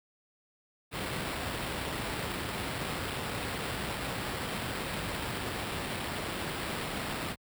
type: noise with sample-and-hold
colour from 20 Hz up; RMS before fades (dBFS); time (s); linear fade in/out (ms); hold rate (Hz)
pink; -35; 0.91-7.36; 50; 6300
effects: high-pass 60 Hz 12 dB/octave